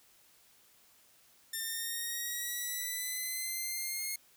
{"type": "linear sweep", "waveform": "5% pulse", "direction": "up", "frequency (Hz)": [1794, 2157], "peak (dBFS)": -25, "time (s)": [1.53, 4.16], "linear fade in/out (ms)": 5, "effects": ["white hiss -64 dBFS RMS until 4.36 s"]}